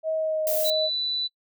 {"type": "tone with pitch glide", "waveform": "sine", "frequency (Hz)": [636, 624], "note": ["D#5", "D#5"], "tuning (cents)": [38, 5], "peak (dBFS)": -23, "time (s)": [0.03, 0.9], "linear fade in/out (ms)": 50, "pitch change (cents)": -33, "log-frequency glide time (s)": [0.14, 0.43]}
{"type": "noise", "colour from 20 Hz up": "violet", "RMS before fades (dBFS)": -28, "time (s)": [0.47, 0.7], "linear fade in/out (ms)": 0}
{"type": "tone", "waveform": "sine", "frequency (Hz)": 3975, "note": "B7", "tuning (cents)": 10, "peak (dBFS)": -25, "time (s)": [0.64, 1.28], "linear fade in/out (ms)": 20}
{"effects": ["noise-tail reverb RT60 0.1 s tail -21 dB re dry"]}